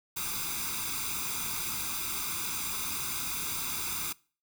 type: noise with comb filter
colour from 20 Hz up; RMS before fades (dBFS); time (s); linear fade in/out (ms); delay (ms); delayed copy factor
white; -34; 0.16-4.13; 10; 0.82; +0.9
effects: noise-tail reverb RT60 0.4 s tail -23 dB re dry